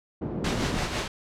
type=band-pass noise; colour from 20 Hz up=pink; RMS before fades=-31 dBFS; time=0.21-0.79 s; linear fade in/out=10 ms; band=110 to 410 Hz; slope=12 dB/octave
type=noise with tremolo; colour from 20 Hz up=pink; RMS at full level=-27 dBFS; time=0.44-1.08 s; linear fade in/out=5 ms; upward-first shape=sine; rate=6 Hz; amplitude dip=45%
effects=low-pass 6000 Hz 12 dB/octave